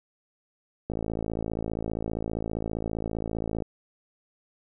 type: click train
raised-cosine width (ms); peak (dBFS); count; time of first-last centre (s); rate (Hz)
2; -17; 151; 0.9-3.622; 55.1
effects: none